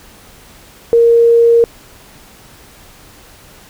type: tone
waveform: sine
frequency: 466.2 Hz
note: A#4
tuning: in tune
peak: -5 dBFS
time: 0.93-1.64 s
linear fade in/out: 0 ms
effects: pink hiss -41 dBFS RMS until 3.69 s